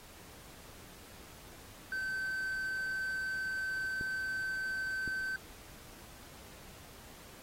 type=tone; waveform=triangle; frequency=1540 Hz; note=G6; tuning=31 cents flat; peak=-32 dBFS; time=1.92-5.36 s; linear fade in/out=2 ms
type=clicks; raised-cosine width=3 ms; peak=-30 dBFS; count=2; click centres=4.011 / 5.077 s
effects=pink hiss -54 dBFS RMS until 7.42 s + AAC 48 kbps